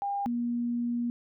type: tone pair in turn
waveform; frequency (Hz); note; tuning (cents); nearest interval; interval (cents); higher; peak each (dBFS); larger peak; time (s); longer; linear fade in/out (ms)
sine; 803 / 238.7; G5 / A#3; +41 / +41; octave + major sixth; 2100; first; -28 / -27; second; 0.02-0.26 / 0.26-1.1; second; 0
effects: none